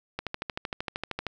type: click train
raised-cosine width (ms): 0.3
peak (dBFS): -15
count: 15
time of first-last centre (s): 0.19-1.267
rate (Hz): 13
effects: none